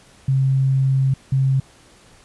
sine tone bursts at uneven times, 133.9 Hz, C3, 40 cents sharp, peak -14 dBFS, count 2, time 0.28-1.14 / 1.32-1.6 s, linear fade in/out 5 ms, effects pink hiss -50 dBFS RMS until 2.24 s + resampled to 24000 Hz

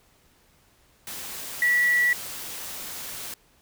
sine tone in noise, 1946 Hz, B6, 26 cents flat, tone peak -18 dBFS, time 1.62-2.13 s, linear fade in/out 2 ms, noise white, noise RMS -36 dBFS, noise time 1.07-3.34 s, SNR +15 dB, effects pink hiss -61 dBFS RMS until 3.61 s

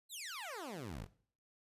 15% pulse exponential sweep, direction down, 4265 to 38.48 Hz, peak -37 dBFS, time 0.09-1.08 s, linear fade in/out 50 ms, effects noise-tail reverb RT60 0.5 s tail -17 dB re dry + resampled to 32000 Hz

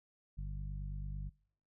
harmonic tone, 49 Hz, G1, in tune, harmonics 1 / 2 / 3 / 4, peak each -39 / -48 / -46 / -57 dBFS, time 0.37-1.3 s, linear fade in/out 20 ms, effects noise-tail reverb RT60 0.6 s tail -26 dB re dry

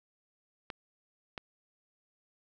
clicks, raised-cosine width 0.3 ms, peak -22 dBFS, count 2, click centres 0.702 / 1.378 s, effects none

